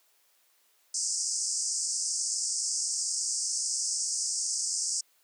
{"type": "band-pass noise", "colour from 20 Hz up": "white", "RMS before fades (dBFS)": -31, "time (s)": [0.94, 5.01], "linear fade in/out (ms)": 5, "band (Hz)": [4900, 8800], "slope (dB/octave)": 96, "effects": ["white hiss -67 dBFS RMS until 5.23 s", "high-pass 400 Hz 12 dB/octave"]}